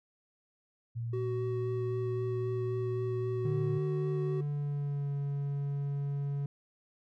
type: tone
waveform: sine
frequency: 116.54 Hz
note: A#2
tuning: in tune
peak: -33 dBFS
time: 0.95-3.79 s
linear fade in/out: 20 ms
type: tone with vibrato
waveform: triangle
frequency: 375.1 Hz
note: F#4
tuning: 24 cents sharp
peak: -31 dBFS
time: 1.13-4.41 s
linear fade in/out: 5 ms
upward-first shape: sine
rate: 3.8 Hz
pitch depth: 10 cents each way
type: tone with pitch glide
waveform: triangle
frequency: 149 to 141.37 Hz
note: D3 to C#3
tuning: +25 to +34 cents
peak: -29 dBFS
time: 3.45-6.46 s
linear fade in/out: 2 ms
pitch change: -91 cents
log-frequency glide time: 3.97-5.12 s
effects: none